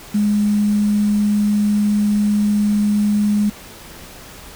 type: tone with quantisation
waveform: sine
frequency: 207.7 Hz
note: G#3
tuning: in tune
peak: -13 dBFS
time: 0.14-3.5 s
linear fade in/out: 10 ms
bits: 6
effects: pink hiss -38 dBFS RMS until 4.55 s